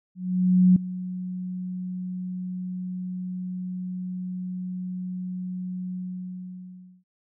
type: tone with ADSR envelope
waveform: sine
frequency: 182.7 Hz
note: F#3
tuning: 22 cents flat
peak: -12 dBFS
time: 0.15-7.04 s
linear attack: 610 ms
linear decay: 4 ms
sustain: -17 dB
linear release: 1100 ms
effects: none